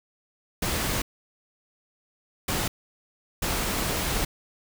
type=noise bursts at uneven times; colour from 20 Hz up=pink; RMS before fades=-27 dBFS; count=3; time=0.62-1.02 / 2.48-2.68 / 3.42-4.25 s; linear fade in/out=5 ms; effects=none